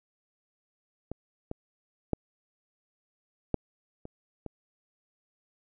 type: clicks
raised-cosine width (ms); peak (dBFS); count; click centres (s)
2; -22 / -21 / -13 / -12 / -28 / -24; 6; 1.116 / 1.514 / 2.133 / 3.543 / 4.054 / 4.463
effects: none